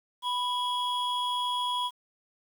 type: tone pair together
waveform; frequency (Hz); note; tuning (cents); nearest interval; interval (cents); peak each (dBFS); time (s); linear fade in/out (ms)
triangle; 987.8 / 3323; B5 / G#7; 0 / 0; octave + major sixth; 2100; -27 / -30; 0.22-1.91; 50
effects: 9-bit